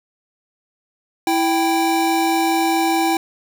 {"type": "tone pair together", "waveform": "square", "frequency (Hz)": [329.6, 784], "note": ["E4", "G5"], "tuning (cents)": [0, 0], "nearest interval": "octave + minor third", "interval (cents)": 1500, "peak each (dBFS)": -19, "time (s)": [1.27, 3.17], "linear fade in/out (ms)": 2, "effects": []}